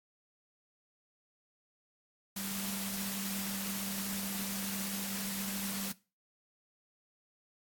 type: tone in noise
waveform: sine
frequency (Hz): 196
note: G3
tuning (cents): 0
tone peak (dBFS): -40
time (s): 2.36-5.92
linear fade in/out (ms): 5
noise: white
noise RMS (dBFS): -39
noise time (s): 2.36-5.92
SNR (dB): -4
effects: noise-tail reverb RT60 0.3 s tail -19 dB re dry + AAC 64 kbps